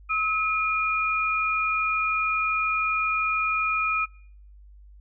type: tone pair together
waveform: sine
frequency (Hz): 1287.2 / 2430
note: E6 / D#7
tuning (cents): -42 / -42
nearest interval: major seventh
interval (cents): 1100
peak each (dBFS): -25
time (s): 0.09-4.06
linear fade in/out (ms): 20
effects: noise-tail reverb RT60 0.6 s tail -24 dB re dry + added 50 Hz sine -46 dBFS peak until 5 s